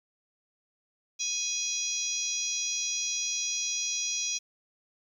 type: harmonic tone with a mistuned harmonic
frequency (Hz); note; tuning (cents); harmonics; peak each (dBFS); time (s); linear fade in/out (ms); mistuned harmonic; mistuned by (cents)
830; G#5; -1; 3 / 4 / 5 / 6 / 7 / 8; -38 / -38 / -39 / -40 / -31 / -37; 1.19-4.39; 20; 5; -43
effects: 10-bit